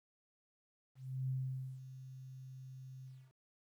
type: tone with ADSR envelope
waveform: sine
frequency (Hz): 130.81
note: C3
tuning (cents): 0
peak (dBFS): -34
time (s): 0.95-3.33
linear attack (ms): 340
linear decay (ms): 500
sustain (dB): -14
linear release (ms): 270
effects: 12-bit